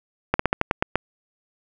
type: slowing click train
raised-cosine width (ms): 0.5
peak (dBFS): -3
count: 8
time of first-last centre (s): 0.34-0.956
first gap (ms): 54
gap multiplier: 1.16
effects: none